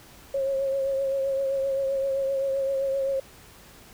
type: tone with vibrato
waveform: sine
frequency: 543 Hz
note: C#5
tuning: 36 cents flat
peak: -23 dBFS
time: 0.34-3.2 s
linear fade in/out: 5 ms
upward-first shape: triangle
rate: 7.7 Hz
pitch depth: 35 cents each way
effects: pink hiss -50 dBFS RMS until 3.93 s